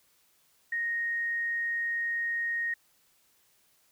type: tone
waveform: sine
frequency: 1864.7 Hz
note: A#6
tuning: in tune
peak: -28 dBFS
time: 0.72-2.74 s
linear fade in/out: 5 ms
effects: white hiss -67 dBFS RMS until 3.91 s